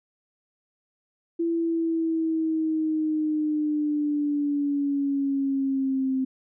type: linear sweep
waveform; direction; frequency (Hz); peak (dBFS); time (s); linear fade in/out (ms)
sine; down; 336.2 to 261.6; -22; 1.39-6.25; 10
effects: none